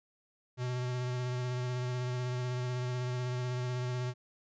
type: tone with vibrato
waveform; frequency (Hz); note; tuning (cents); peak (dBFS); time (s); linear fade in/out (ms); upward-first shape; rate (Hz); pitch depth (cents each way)
square; 124.9; B2; +20; -33; 0.57-4.14; 50; sine; 16; 18
effects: resampled to 16000 Hz